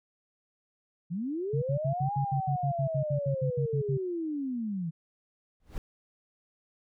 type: linear two-way sweep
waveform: sine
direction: up then down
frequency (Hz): 156.1 to 832 to 156.1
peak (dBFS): -30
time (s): 1.1-4.91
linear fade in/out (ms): 20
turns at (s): 2.15
type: tone bursts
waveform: sine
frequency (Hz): 138.59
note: C#3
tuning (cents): 0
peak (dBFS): -26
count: 16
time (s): 1.53-3.976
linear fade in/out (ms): 10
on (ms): 91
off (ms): 66
type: noise with exponential growth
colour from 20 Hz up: brown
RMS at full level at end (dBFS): -33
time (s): 5.6-5.78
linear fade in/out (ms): 1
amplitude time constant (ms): 38
effects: none